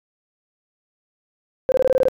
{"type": "tone bursts", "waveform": "sine", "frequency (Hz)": 520, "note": "C5", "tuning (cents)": -11, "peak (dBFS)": -12, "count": 8, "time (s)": [1.69, 2.084], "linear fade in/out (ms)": 0, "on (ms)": 30, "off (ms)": 22, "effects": ["tanh soft clip ceiling -8 dBFS"]}